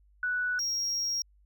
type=tone pair in turn; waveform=sine / triangle; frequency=1480 / 5601 Hz; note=F#6 / F8; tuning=0 / +4 cents; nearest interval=octave + major seventh; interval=2304 cents; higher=second; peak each=-27 dBFS; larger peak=neither; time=0.23-0.59 / 0.59-1.22 s; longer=second; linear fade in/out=2 ms; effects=added 50 Hz sine -59 dBFS peak until 1.45 s